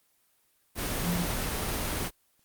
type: tone in noise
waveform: sine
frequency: 174.61 Hz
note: F3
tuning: in tune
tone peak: -27 dBFS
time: 1.02-1.26 s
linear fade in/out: 50 ms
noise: pink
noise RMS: -31 dBFS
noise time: 0.75-2.11 s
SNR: +1 dB
effects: white hiss -69 dBFS RMS until 2.44 s + Opus 24 kbps